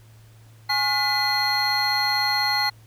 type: tone cluster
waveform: triangle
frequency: 832 / 1083 / 1432 / 2008 / 4242 Hz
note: G#5 / C#6 / F6 / B6 / C8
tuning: +3 / -41 / +43 / +28 / +23 cents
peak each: -24 / -30 / -29 / -24 / -22 dBFS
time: 0.69-2.7 s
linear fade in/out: 10 ms
effects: added 111 Hz sine -47 dBFS peak until 2.86 s + pink hiss -57 dBFS RMS until 2.86 s